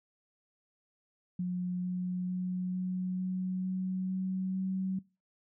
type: tone with pitch steps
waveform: sine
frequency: 180 / 181.25 / 182.51 / 183.78 / 185.06 / 186.35 / 187.64 / 188.95 Hz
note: F#3 / F#3 / F#3 / F#3 / F#3 / F#3 / F#3 / F#3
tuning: -47 / -35 / -23 / -11 / +1 / +13 / +25 / +37 cents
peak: -30 dBFS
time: 1.39-4.99 s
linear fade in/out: 5 ms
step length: 450 ms
effects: noise-tail reverb RT60 0.3 s tail -22 dB re dry